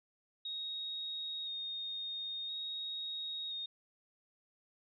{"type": "tone with vibrato", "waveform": "sine", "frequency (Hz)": 3729, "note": "A#7", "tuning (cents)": 0, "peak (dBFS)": -38, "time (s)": [0.45, 3.66], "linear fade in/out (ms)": 5, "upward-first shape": "square", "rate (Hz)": 0.49, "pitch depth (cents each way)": 14, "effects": []}